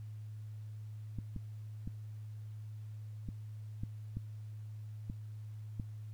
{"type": "clicks", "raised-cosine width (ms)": 5, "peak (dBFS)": -27, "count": 8, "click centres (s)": [1.187, 1.363, 1.875, 3.288, 3.835, 4.17, 5.099, 5.798], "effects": ["added 107 Hz sine -43 dBFS peak until 6.13 s", "pink hiss -70 dBFS RMS until 6.13 s"]}